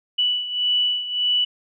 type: beating tone pair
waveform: sine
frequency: 2960 / 2961.7 Hz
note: F#7 / F#7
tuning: 0 / +1 cents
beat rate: 1.7 Hz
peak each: -20 / -25 dBFS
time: 0.18-1.45 s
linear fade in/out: 10 ms
effects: none